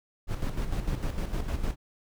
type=noise with tremolo; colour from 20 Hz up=brown; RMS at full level=-28 dBFS; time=0.27-1.76 s; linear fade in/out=50 ms; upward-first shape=square; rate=6.6 Hz; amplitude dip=55%; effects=none